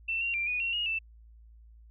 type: tone with pitch steps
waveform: sine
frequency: 2683 / 2758 / 2369 / 2468 / 2734 / 2870 / 2657 Hz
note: E7 / F7 / D7 / D#7 / F7 / F7 / E7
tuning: +30 / -22 / +14 / -15 / -37 / +47 / +13 cents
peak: -28 dBFS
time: 0.08-0.99 s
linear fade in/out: 10 ms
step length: 130 ms
effects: added 56 Hz sine -51 dBFS peak until 1.9 s